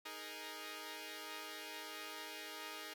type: chord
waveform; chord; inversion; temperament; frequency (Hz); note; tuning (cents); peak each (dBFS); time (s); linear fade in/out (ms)
5% pulse; D# suspended fourth; none; equal with one note detuned; 311.1 / 415.3 / 467.8; D#4 / G#4 / A#4; 0 / 0 / +6; -39 / -39 / -40; 0.05-2.94; 10
effects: none